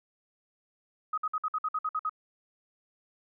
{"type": "tone bursts", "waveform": "sine", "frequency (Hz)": 1259, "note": "D#6", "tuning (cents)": 20, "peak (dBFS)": -27, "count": 10, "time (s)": [1.13, 2.095], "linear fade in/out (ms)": 5, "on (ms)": 47, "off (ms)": 55, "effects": []}